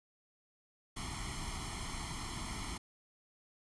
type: noise with comb filter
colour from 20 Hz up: pink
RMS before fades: -41 dBFS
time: 0.96-2.78 s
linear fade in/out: 10 ms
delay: 0.94 ms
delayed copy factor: +0.9
effects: resampled to 24000 Hz